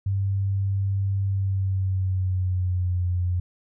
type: tone with pitch glide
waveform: sine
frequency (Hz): 98 to 89.35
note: G2 to F2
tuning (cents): 0 to +40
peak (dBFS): -21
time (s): 0.06-3.4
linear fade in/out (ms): 5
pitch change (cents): -160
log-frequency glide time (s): 1.25-3.03
effects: none